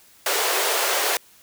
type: high-pass noise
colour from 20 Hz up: pink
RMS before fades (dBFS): -22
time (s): 0.26-1.17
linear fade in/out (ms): 2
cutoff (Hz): 390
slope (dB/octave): 48
effects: white hiss -53 dBFS RMS until 1.42 s